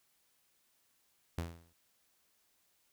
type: tone with exponential decay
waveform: sawtooth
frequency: 84.1 Hz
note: E2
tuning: 35 cents sharp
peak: -29 dBFS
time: 1.38-1.73 s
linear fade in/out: 0 ms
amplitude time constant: 75 ms
effects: white hiss -74 dBFS RMS until 2.92 s